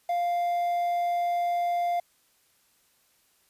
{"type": "tone with quantisation", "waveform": "triangle", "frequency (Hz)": 698.5, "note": "F5", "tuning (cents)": 0, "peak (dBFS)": -22, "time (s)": [0.09, 2], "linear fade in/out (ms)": 5, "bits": 8, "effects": ["white hiss -66 dBFS RMS until 3.49 s", "resampled to 32000 Hz"]}